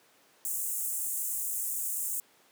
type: high-pass noise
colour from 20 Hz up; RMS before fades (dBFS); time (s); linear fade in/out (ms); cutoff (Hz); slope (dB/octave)
pink; -33; 0.45-2.2; 0; 7300; 48
effects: pink hiss -62 dBFS RMS until 2.51 s + high-pass 300 Hz 12 dB/octave